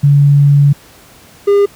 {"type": "tone pair in turn", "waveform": ["sine", "triangle"], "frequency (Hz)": [142.7, 403.6], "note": ["D3", "G#4"], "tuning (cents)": [-49, -49], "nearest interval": "octave + tritone", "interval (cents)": 1800, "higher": "second", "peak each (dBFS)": -4, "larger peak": "neither", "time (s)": [[0.03, 0.73], [1.47, 1.66]], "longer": "first", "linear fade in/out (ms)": 10, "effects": ["pink hiss -41 dBFS RMS until 1.75 s", "high-pass 60 Hz 12 dB/octave"]}